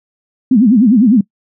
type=tone with vibrato; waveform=sine; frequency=230 Hz; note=A#3; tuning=23 cents flat; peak=-5 dBFS; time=0.51-1.21 s; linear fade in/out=5 ms; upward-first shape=sine; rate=9.9 Hz; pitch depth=260 cents each way; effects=noise-tail reverb RT60 0.1 s tail -22 dB re dry